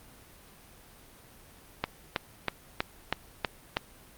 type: click train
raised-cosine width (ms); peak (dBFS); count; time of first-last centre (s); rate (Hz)
0.3; -10; 7; 1.84-3.769; 3.11
effects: pink hiss -54 dBFS RMS until 4.17 s + Opus 32 kbps